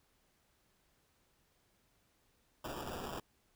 violet noise with sample-and-hold, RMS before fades -43 dBFS, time 2.64-3.2 s, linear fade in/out 5 ms, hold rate 2100 Hz, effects pink hiss -74 dBFS RMS until 3.55 s

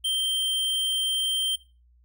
square tone, 3141 Hz, G7, 3 cents sharp, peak -24 dBFS, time 0.04-1.56 s, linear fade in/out 10 ms, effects noise-tail reverb RT60 0.3 s tail -18 dB re dry + added 60 Hz sine -56 dBFS peak until 2.04 s

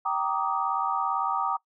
sine chord, Eb major seventh, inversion first, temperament just, 777.8 / 933.4 / 1166.7 / 1244.5 Hz, G5 / Bb5 / D6 / Eb6, -14 / +2 / -12 / 0 cents, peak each -30 dBFS, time 0.05-1.57 s, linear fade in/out 10 ms, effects noise-tail reverb RT60 0.1 s tail -21 dB re dry

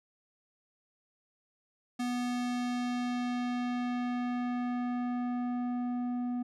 square tone with low-pass filter sweep, 245.4 Hz, B3, 11 cents flat, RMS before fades -33 dBFS, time 1.99-6.43 s, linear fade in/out 10 ms, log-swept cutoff 10000 to 600 Hz, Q 0.7, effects none

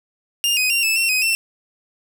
sawtooth tone with pitch steps, 2809 / 2507 / 2765 / 2622 / 2716 / 2515 / 2692 Hz, F7 / D#7 / F7 / E7 / F7 / D#7 / E7, +9 / +12 / -18 / -10 / -49 / +18 / +36 cents, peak -13 dBFS, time 0.44-1.35 s, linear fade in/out 0 ms, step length 130 ms, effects none

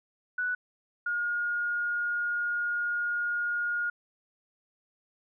sine tone pair in turn, 1480 / 1428.7 Hz, F#6 / F6, 0 / +39 cents, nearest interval minor second, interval 61 cents, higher first, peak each -27 dBFS, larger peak neither, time 0.38-0.55 / 1.06-3.9 s, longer second, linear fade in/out 5 ms, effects none

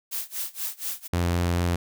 blue noise with tremolo, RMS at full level -29 dBFS, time 0.11-1.08 s, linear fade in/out 20 ms, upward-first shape sine, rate 4.2 Hz, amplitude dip 95%
sawtooth tone with vibrato, 87 Hz, F2, 6 cents flat, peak -18 dBFS, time 1.13-1.76 s, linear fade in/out 5 ms, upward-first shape sine, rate 4.6 Hz, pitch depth 9 cents each way
effects none

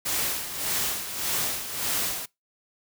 white noise with tremolo, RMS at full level -26 dBFS, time 0.05-2.26 s, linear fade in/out 10 ms, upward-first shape sine, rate 1.7 Hz, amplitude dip 65%, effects noise-tail reverb RT60 0.2 s tail -24 dB re dry

